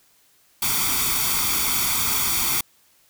white noise with comb filter, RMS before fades -22 dBFS, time 0.62-2.61 s, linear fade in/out 5 ms, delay 0.87 ms, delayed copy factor +0.75, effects white hiss -59 dBFS RMS until 3.09 s

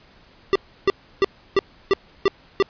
square tone bursts, 392 Hz, G4, in tune, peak -14 dBFS, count 7, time 0.53-2.625 s, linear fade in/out 0 ms, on 25 ms, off 320 ms, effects pink hiss -52 dBFS RMS until 2.69 s + resampled to 11025 Hz

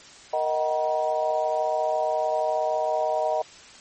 sine tone cluster, 464.6 / 625 / 756 / 955 Hz, A#4 / D#5 / F#5 / A#5, -6 / +8 / +37 / +42 cents, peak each -32 / -24 / -27 / -31 dBFS, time 0.33-3.42 s, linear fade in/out 5 ms, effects white hiss -47 dBFS RMS until 3.8 s + MP3 32 kbps

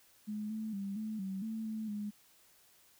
sine tone with pitch steps, 211.4 / 218.5 / 197.7 / 217 / 191.7 / 221.6 / 218.7 / 207.7 Hz, G#3 / A3 / G3 / A3 / G3 / A3 / A3 / G#3, +31 / -12 / +15 / -24 / -38 / +13 / -10 / 0 cents, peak -36 dBFS, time 0.27-2.11 s, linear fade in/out 20 ms, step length 230 ms, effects white hiss -65 dBFS RMS until 2.99 s

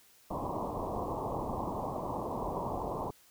white low-pass noise, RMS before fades -36 dBFS, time 0.3-3.11 s, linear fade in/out 10 ms, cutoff 1100 Hz, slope 96 dB/octave, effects white hiss -62 dBFS RMS until 3.3 s

